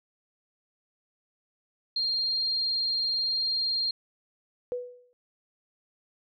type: tone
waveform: sine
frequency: 4207 Hz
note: C8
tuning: 9 cents sharp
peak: -25 dBFS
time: 1.96-3.91 s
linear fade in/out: 5 ms
type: tone with exponential decay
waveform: sine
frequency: 492.6 Hz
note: B4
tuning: 5 cents flat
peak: -26 dBFS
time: 4.72-5.13 s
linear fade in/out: 0 ms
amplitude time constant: 89 ms
effects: none